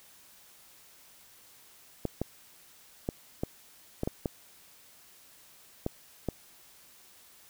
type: clicks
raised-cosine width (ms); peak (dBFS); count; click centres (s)
2; -16; 9; 2.053 / 2.216 / 3.089 / 3.435 / 4.034 / 4.075 / 4.258 / 5.864 / 6.287
effects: white hiss -57 dBFS RMS until 7.49 s